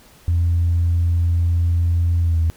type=tone with pitch glide; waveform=sine; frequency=85.3 to 81.73 Hz; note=F2 to E2; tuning=-40 to -14 cents; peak=-13 dBFS; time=0.28-2.5 s; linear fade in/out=0 ms; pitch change=-74 cents; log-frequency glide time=2.22-2.39 s; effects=tanh soft clip ceiling -11 dBFS + pink hiss -49 dBFS RMS until 2.56 s